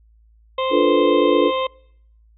harmonic tone, 523 Hz, C5, 1 cent flat, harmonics 1 / 2 / 4 / 5 / 6 / 7, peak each -21 / -23 / -34 / -35 / -32 / -34 dBFS, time 0.58-1.67 s, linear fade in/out 5 ms
sine chord, B half-diminished seventh, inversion first, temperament equal, 293.7 / 349.2 / 440 / 493.9 Hz, D4 / F4 / A4 / B4, 0 / 0 / 0 / 0 cents, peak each -19 dBFS, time 0.7-1.52 s, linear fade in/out 50 ms
effects noise-tail reverb RT60 0.7 s tail -25 dB re dry + added 55 Hz sine -50 dBFS peak until 2.37 s

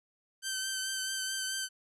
10% pulse tone with vibrato, 1546 Hz, G6, 24 cents flat, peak -24 dBFS, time 0.42-1.69 s, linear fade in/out 50 ms, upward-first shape triangle, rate 4.6 Hz, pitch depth 23 cents each way, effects resampled to 32000 Hz

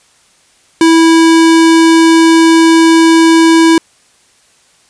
square tone, 327.5 Hz, E4, 11 cents flat, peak -4 dBFS, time 0.81-3.78 s, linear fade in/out 2 ms, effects white hiss -49 dBFS RMS until 4.89 s + resampled to 22050 Hz

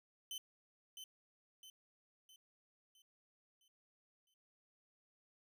sawtooth tone with echo, 3057 Hz, G7, 44 cents flat, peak -40 dBFS, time 0.31-0.38 s, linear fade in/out 2 ms, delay 660 ms, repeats 6, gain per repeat -6 dB, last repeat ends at 4.34 s, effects none

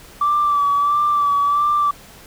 sine tone with vibrato, 1161 Hz, D6, 20 cents flat, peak -13 dBFS, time 0.21-1.91 s, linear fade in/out 5 ms, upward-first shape sine, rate 1.5 Hz, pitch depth 34 cents each way, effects tanh soft clip ceiling -9 dBFS + pink hiss -43 dBFS RMS until 2.26 s

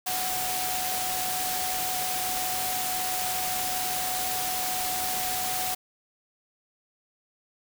sine tone in noise, 740 Hz, F#5, in tune, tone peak -32 dBFS, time 0.06-5.75 s, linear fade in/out 10 ms, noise white, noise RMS -30 dBFS, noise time 0.06-5.75 s, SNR -5 dB, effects none

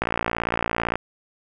click train, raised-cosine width 0.5 ms, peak -7 dBFS, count 55, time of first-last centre 0.02-0.956 s, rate 57.7 Hz, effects none

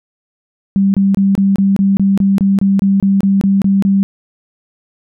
sine tone bursts, 196 Hz, G3, in tune, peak -8 dBFS, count 16, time 0.76-4.03 s, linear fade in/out 0 ms, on 180 ms, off 26 ms, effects none

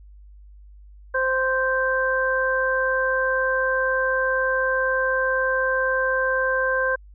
harmonic tone, 522 Hz, C5, 4 cents flat, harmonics 1 / 2 / 3, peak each -23 / -27 / -22 dBFS, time 1.14-6.96 s, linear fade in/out 10 ms, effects added 50 Hz sine -43 dBFS peak until 7.14 s

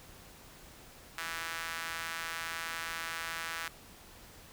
sawtooth tone with high-pass filter, 164.81 Hz, E3, in tune, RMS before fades -39 dBFS, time 1.18-3.68 s, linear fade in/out 0 ms, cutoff 1500 Hz, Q 1.7, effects pink hiss -54 dBFS RMS until 4.52 s

